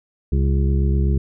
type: harmonic tone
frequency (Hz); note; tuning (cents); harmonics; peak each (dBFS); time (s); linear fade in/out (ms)
68; C#2; -33; 1 / 2 / 3 / 5 / 6; -16 / -22 / -26 / -30 / -32; 0.32-1.18; 5
effects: none